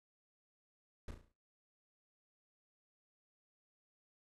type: noise with echo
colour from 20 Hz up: brown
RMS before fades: -44 dBFS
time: 1.08-1.11 s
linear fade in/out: 2 ms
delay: 35 ms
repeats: 6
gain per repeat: -6 dB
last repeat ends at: 1.32 s
effects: noise-tail reverb RT60 0.4 s tail -23 dB re dry + AAC 32 kbps